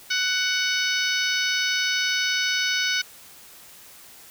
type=harmonic tone; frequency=744 Hz; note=F#5; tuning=9 cents sharp; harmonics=2 / 3 / 4 / 5 / 6 / 7 / 8; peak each=-26 / -28 / -29 / -30 / -31 / -31 / -32 dBFS; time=0.1-3.02 s; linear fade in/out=10 ms; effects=white hiss -47 dBFS RMS until 4.3 s